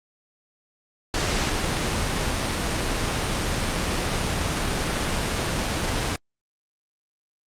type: noise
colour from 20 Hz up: pink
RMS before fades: -24 dBFS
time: 1.14-6.16 s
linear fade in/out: 2 ms
effects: low-pass 8000 Hz 12 dB/octave + Opus 48 kbps